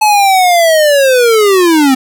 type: linear sweep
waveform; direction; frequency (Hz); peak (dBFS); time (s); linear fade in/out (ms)
square; down; 864 to 255.1; -6; 0.01-1.95; 10
effects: none